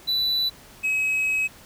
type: tone pair in turn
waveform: triangle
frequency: 3971 / 2550 Hz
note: B7 / D#7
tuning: +9 / +42 cents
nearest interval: minor sixth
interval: 767 cents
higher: first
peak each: -19 dBFS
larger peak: neither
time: 0.07-0.5 / 0.83-1.48 s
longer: second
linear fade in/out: 20 ms
effects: pink hiss -48 dBFS RMS until 1.65 s